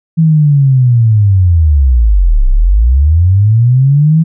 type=linear two-way sweep; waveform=sine; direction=down then up; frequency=164.81 to 30.11 to 164.81 Hz; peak=-4 dBFS; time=0.17-4.24 s; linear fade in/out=20 ms; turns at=2.48 s; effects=none